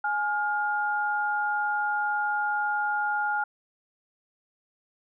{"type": "tone pair together", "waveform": "sine", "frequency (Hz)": [836, 1414.1], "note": ["G#5", "F6"], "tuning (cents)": [11, 21], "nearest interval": "major sixth", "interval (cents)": 910, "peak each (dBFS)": -27, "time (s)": [0.04, 3.44], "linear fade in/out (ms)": 5, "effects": []}